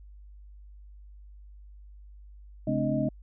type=tone cluster; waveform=sine; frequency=136.8 / 214.4 / 258.6 / 294 / 623 Hz; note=C#3 / A3 / C4 / D4 / D#5; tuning=-23 / -45 / -20 / +2 / +2 cents; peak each=-31 dBFS; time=2.67-3.09 s; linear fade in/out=5 ms; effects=added 50 Hz sine -46 dBFS peak until 3.22 s